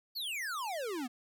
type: exponential sweep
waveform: square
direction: down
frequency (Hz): 4618 to 233.1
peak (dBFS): -36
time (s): 0.15-1.08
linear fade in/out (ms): 20
effects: none